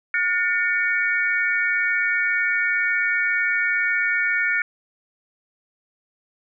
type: tone cluster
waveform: sine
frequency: 1440 / 1798 / 2243 Hz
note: F#6 / A6 / C#7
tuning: -47 / +37 / +20 cents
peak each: -23 dBFS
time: 0.14-4.62 s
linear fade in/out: 2 ms
effects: none